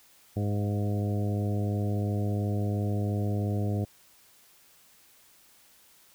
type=harmonic tone with a mistuned harmonic; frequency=102.9 Hz; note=G#2; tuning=16 cents flat; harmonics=1 / 2 / 3 / 4 / 5 / 6 / 7; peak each=-27 / -33 / -37 / -39 / -41 / -43 / -44 dBFS; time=0.36-3.85 s; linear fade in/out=10 ms; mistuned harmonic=6; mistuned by=+25 cents; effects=white hiss -59 dBFS RMS until 6.14 s